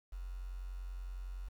sine tone with quantisation, 45.35 Hz, F#1, 34 cents flat, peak -40 dBFS, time 0.12-1.49 s, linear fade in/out 10 ms, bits 10, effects none

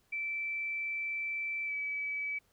sine tone with pitch glide, 2328 to 2292 Hz, D7 to D7, -16 to -43 cents, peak -33 dBFS, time 0.12-2.39 s, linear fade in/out 10 ms, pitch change -27 cents, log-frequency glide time 1.65-1.73 s, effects pink hiss -71 dBFS RMS until 2.52 s

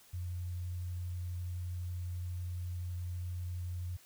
sine tone, 88.8 Hz, F2, 29 cents sharp, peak -36 dBFS, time 0.13-3.97 s, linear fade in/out 10 ms, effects white hiss -61 dBFS RMS until 4.05 s

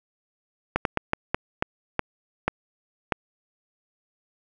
slowing click train, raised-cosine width 0.5 ms, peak -6 dBFS, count 9, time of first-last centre 0.76-3.122 s, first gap 92 ms, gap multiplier 1.32, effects none

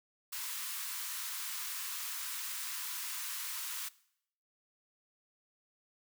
white high-pass noise, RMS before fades -40 dBFS, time 0.32-3.89 s, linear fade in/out 10 ms, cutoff 920 Hz, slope 96 dB/octave, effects noise-tail reverb RT60 0.7 s tail -20 dB re dry

